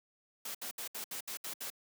white noise bursts, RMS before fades -41 dBFS, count 8, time 0.45-1.702 s, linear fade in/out 5 ms, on 97 ms, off 68 ms, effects high-pass 200 Hz 12 dB/octave

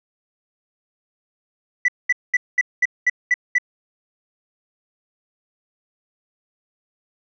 sine tone bursts, 1975.5 Hz, B6, in tune, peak -11 dBFS, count 8, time 1.85-3.584 s, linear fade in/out 5 ms, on 33 ms, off 210 ms, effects tanh soft clip ceiling -11 dBFS

